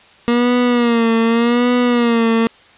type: tone with vibrato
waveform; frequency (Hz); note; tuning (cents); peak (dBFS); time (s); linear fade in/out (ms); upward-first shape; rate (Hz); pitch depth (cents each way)
30% pulse; 236.4; A#3; +24; -9; 0.28-2.47; 0; sine; 0.85; 70
effects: white hiss -46 dBFS RMS until 2.77 s + resampled to 8000 Hz